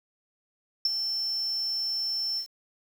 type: tone with ADSR envelope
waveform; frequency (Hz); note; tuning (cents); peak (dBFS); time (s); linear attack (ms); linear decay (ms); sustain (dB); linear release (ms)
sine; 5370; E8; +31; -19; 0.85-2.47; 3; 25; -8; 92
effects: 8-bit